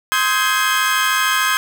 30% pulse chord, Ab major seventh, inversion first, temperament equal with one note detuned, 1046.5 / 1266.3 / 1568 / 1661.2 Hz, C6 / Eb6 / G6 / Ab6, 0 / +30 / 0 / 0 cents, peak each -18 dBFS, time 0.12-1.57 s, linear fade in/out 0 ms, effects 8-bit

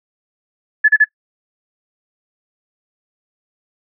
sine tone bursts, 1719 Hz, A6, 41 cents flat, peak -5 dBFS, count 3, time 0.84-1.045 s, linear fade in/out 10 ms, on 45 ms, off 35 ms, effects noise-tail reverb RT60 0.1 s tail -23 dB re dry

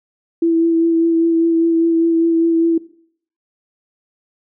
sine tone with vibrato, 331.3 Hz, E4, 9 cents sharp, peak -11 dBFS, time 0.42-2.78 s, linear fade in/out 5 ms, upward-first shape sine, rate 5 Hz, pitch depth 16 cents each way, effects noise-tail reverb RT60 0.6 s tail -19 dB re dry

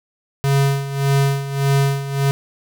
square tone with tremolo, 138.59 Hz, C#3, in tune, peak -13 dBFS, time 0.44-2.31 s, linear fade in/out 0 ms, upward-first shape sine, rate 1.7 Hz, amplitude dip 75%, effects none

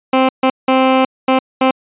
15% pulse tone bursts at uneven times, 261.6 Hz, C4, in tune, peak -3 dBFS, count 5, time 0.13-0.29 / 0.43-0.5 / 0.68-1.05 / 1.28-1.39 / 1.61-1.71 s, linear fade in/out 5 ms, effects resampled to 8000 Hz

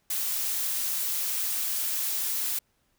blue noise, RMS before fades -29 dBFS, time 0.1-2.59 s, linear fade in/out 5 ms, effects pink hiss -71 dBFS RMS until 2.98 s

